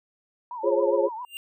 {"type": "tone with vibrato", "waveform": "sine", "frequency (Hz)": 932.3, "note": "A#5", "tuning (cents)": 0, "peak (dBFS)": -32, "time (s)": [0.51, 1.25], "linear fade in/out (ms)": 2, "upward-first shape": "triangle", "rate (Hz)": 7.4, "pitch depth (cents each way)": 150}
{"type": "chord", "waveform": "sine", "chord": "Db major seventh", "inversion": "first", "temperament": "equal with one note detuned", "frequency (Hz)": [349.2, 415.3, 535.2, 554.4], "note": ["F4", "Ab4", "C5", "Db5"], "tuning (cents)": [0, 0, 39, 0], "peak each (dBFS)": [-27, -25, -24, -25], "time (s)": [0.63, 1.09], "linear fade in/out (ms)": 20}
{"type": "tone with exponential growth", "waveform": "square", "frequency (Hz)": 2794, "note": "F7", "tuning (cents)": 0, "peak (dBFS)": -31, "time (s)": [1.23, 1.37], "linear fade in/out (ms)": 0, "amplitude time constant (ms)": 29}
{"effects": []}